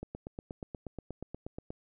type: click train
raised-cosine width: 2 ms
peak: -26 dBFS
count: 15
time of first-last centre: 0.03-1.705 s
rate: 8.36 Hz
effects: none